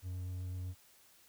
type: tone with vibrato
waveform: triangle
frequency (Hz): 91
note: F#2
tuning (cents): -28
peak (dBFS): -36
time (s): 0.02-0.75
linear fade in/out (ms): 50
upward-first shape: triangle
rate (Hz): 8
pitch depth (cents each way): 12
effects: white hiss -64 dBFS RMS until 1.28 s